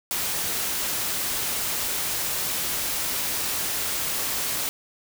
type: noise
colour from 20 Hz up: white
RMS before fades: -27 dBFS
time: 0.11-4.69 s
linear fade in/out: 0 ms
effects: none